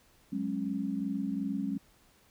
sine chord, F# suspended second, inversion none, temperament equal with one note detuned, 185 / 207.7 / 273.4 Hz, F#3 / G#3 / C#4, 0 / 0 / -24 cents, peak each -37 / -34 / -34 dBFS, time 0.32-1.78 s, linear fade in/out 10 ms, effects pink hiss -64 dBFS RMS until 2.3 s

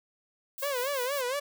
violet noise with tremolo, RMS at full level -38 dBFS, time 0.58-1.21 s, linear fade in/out 0 ms, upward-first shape sine, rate 5.3 Hz, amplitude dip 60%
sawtooth tone with vibrato, 530 Hz, C5, 22 cents sharp, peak -25 dBFS, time 0.62-1.4 s, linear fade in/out 10 ms, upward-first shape sine, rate 4.3 Hz, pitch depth 150 cents each way
effects none

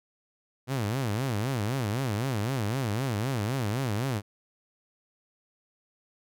sawtooth tone with vibrato, 118 Hz, A#2, 22 cents sharp, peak -23 dBFS, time 0.67-4.22 s, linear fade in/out 50 ms, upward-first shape sine, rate 3.9 Hz, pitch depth 270 cents each way, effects none

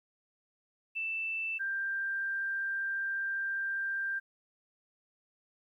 sine tone pair in turn, 2655 / 1583.7 Hz, E7 / G6, +12 / +17 cents, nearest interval major sixth, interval 895 cents, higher first, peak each -32 / -31 dBFS, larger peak second, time 0.95-1.59 / 1.59-4.2 s, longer second, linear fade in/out 20 ms, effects 12-bit

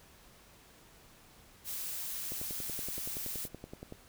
blue noise, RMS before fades -39 dBFS, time 1.64-3.49 s, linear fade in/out 50 ms
click train, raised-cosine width 2 ms, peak -30 dBFS, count 18, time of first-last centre 2.32-3.924 s, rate 10.6 Hz
effects pink hiss -59 dBFS RMS until 4.08 s

